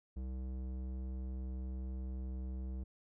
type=tone with low-pass filter; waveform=square; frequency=64.2 Hz; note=C2; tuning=32 cents flat; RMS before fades=-41 dBFS; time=0.16-2.84 s; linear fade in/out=10 ms; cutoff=360 Hz; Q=0.6; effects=none